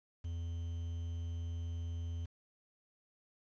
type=tone with quantisation; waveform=triangle; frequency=84.2 Hz; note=E2; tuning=37 cents sharp; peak=-35 dBFS; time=0.24-2.26 s; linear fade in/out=10 ms; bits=10; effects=resampled to 16000 Hz

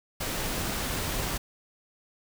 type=noise; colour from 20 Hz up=pink; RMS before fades=-31 dBFS; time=0.2-1.38 s; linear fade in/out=10 ms
type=clicks; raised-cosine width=2 ms; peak=-25 dBFS; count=9; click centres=0.473 / 0.532 / 0.58 / 0.635 / 0.697 / 0.939 / 1.11 / 1.199 / 1.269 s
effects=none

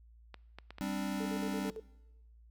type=clicks; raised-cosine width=0.3 ms; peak=-30 dBFS; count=4; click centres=0.343 / 0.586 / 0.706 / 0.784 s
type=chord; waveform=square; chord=G suspended fourth; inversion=none; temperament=equal; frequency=196 / 261.6 / 293.7 Hz; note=G3 / C4 / D4; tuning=0 / 0 / 0 cents; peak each=-38 / -41 / -40 dBFS; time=0.81-1.7 s; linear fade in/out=0 ms
type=tone with tremolo; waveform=sine; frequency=440 Hz; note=A4; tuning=in tune; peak=-39 dBFS; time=1.2-1.8 s; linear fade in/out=5 ms; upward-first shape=square; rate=8.9 Hz; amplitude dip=80%
effects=noise-tail reverb RT60 1.0 s tail -22 dB re dry + added 57 Hz sine -56 dBFS peak until 2.5 s

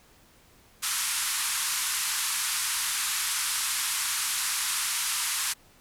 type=band-pass noise; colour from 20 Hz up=white; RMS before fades=-29 dBFS; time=0.82-5.54 s; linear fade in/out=20 ms; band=940 to 12000 Hz; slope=48 dB/octave; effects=pink hiss -58 dBFS RMS until 5.8 s

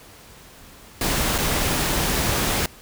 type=noise with dropouts; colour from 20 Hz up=pink; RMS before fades=-22 dBFS; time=1.01-2.66 s; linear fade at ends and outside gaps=2 ms; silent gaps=1.381-1.385 s; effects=pink hiss -46 dBFS RMS until 2.81 s

